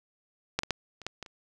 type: clicks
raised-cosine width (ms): 0.2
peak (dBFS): -9 / -16 / -10 / -28 / -15 / -22 / -30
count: 7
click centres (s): 0.59 / 0.634 / 0.707 / 1.017 / 1.066 / 1.227 / 1.262
effects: none